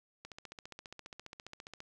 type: click train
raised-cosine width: 0.2 ms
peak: -29 dBFS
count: 24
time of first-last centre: 0.25-1.804 s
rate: 14.8 Hz
effects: none